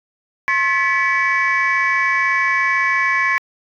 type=tone cluster; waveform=sine; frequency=1070 / 1721 / 1964 / 2274 Hz; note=C6 / A6 / B6 / C#7; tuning=+38 / -39 / -10 / +44 cents; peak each=-19 dBFS; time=0.48-3.38 s; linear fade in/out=0 ms; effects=tanh soft clip ceiling -8 dBFS